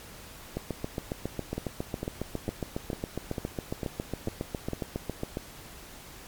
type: two click trains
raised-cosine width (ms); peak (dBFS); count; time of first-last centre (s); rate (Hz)
2; -18 / -17; 8 / 36; 1.58-4.733 / 0.57-5.371; 2.22 / 7.29
effects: pink hiss -47 dBFS RMS until 6.27 s + MP3 96 kbps